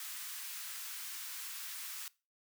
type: high-pass noise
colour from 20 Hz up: white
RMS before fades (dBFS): -44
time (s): 0-2.08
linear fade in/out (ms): 2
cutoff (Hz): 1100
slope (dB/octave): 24
effects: noise-tail reverb RT60 0.3 s tail -21 dB re dry